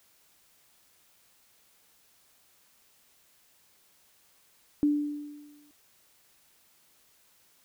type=tone with exponential decay; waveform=sine; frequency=293.7 Hz; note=D4; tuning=in tune; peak=-19 dBFS; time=4.83-5.71 s; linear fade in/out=0 ms; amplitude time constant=190 ms; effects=white hiss -64 dBFS RMS until 7.64 s